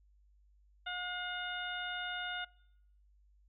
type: harmonic tone with a mistuned harmonic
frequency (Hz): 720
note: F#5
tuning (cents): -47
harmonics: 1 / 2 / 3 / 4 / 5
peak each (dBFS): -44 / -40 / -48 / -44 / -45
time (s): 0.86-2.45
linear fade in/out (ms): 10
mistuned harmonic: 3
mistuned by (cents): -38
effects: noise-tail reverb RT60 0.8 s tail -24 dB re dry + added 50 Hz sine -63 dBFS peak until 3.48 s